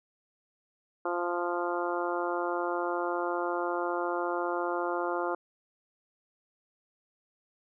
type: harmonic tone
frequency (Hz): 174.6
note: F3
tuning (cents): 0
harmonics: 2 / 3 / 4 / 5 / 6 / 7 / 8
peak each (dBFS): -33 / -35 / -36 / -37 / -38 / -38 / -39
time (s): 1.05-5.35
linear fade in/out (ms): 5
effects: none